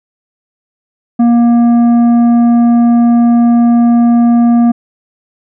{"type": "tone with tanh clipping", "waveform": "triangle", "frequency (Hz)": 236.4, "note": "A#3", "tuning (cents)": 24, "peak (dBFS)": -6, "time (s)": [1.19, 4.72], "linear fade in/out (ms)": 10, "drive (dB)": 12, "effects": []}